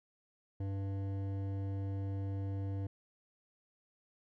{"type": "tone with hard clipping", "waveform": "triangle", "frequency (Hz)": 98, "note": "G2", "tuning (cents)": 0, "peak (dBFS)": -37, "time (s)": [0.6, 2.87], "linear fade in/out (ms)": 5, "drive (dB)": 16, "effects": []}